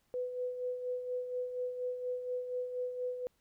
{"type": "tone with tremolo", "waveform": "sine", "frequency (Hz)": 498.7, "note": "B4", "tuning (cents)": 17, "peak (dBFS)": -32, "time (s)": [0.14, 3.27], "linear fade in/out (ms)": 0, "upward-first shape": "sine", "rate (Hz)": 4.2, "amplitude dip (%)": 55, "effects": ["pink hiss -75 dBFS RMS until 3.4 s"]}